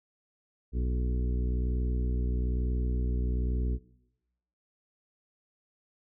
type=harmonic tone with a mistuned harmonic; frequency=61.1 Hz; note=B1; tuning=18 cents flat; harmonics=1 / 2 / 3 / 4 / 5 / 6 / 7; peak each=-27 / -38 / -40 / -40 / -45 / -45 / -46 dBFS; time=0.72-3.79 s; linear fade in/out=50 ms; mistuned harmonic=7; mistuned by=+26 cents; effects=noise-tail reverb RT60 0.9 s tail -19 dB re dry